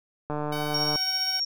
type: click train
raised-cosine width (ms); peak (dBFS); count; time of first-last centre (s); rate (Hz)
1; -17; 99; 0.3-0.958; 149
type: tone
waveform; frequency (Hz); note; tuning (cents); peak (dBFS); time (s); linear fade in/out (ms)
10% pulse; 755; F#5; +35; -25; 0.52-1.4; 5
type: tone with tremolo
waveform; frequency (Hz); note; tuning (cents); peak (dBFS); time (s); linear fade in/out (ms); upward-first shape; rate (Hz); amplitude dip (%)
sine; 5550; F8; -12; -23; 0.74-1.45; 5; sine; 15; 40
effects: none